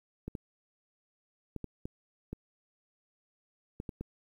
clicks, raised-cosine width 3 ms, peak -25 dBFS, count 9, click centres 0.28 / 0.352 / 1.563 / 1.643 / 1.855 / 2.33 / 3.801 / 3.892 / 4.01 s, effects 10-bit

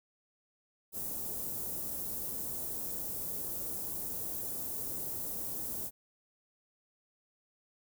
white band-stop noise, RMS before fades -38 dBFS, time 0.92-5.91 s, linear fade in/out 50 ms, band 510 to 12000 Hz, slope 12 dB/octave, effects none

